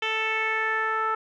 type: tone with low-pass filter sweep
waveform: 10% pulse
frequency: 440.4 Hz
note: A4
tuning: 2 cents sharp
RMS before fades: -26 dBFS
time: 0.02-1.15 s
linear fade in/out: 5 ms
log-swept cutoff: 3100 to 1300 Hz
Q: 3.4
effects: none